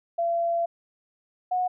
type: tone pair in turn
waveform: sine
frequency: 680 / 730.2 Hz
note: F5 / F#5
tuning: -46 / -23 cents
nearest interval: minor second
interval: 123 cents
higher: second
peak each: -22 dBFS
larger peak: neither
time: 0.18-0.66 / 1.51-1.68 s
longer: first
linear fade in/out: 10 ms
effects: none